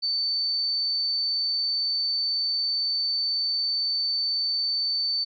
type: tone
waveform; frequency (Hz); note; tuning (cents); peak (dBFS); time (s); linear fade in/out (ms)
sine; 4539; C#8; +40; -23; 0.02-5.25; 20
effects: none